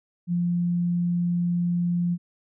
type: tone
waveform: sine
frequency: 174.3 Hz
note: F3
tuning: 3 cents flat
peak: -21 dBFS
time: 0.27-2.18 s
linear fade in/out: 50 ms
effects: none